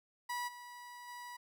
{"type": "tone with level steps", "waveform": "30% pulse", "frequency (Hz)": 974, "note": "B5", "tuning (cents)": -24, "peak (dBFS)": [-34, -46, -43], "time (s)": [0.29, 1.37], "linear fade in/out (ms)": 10, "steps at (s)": [0.47, 1.07], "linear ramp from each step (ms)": 20, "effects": []}